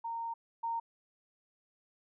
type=tone pair in turn; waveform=sine; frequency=922 / 922 Hz; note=A#5 / A#5; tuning=-19 / -19 cents; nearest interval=unison; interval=0 cents; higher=neither; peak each=-35 / -32 dBFS; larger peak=second; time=0.04-0.34 / 0.63-0.8 s; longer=first; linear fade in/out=10 ms; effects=none